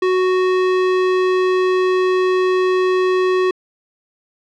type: tone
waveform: square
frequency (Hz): 370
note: F#4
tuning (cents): 0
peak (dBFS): -14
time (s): 0.02-3.51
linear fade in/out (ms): 5
effects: low-pass 3000 Hz 12 dB/octave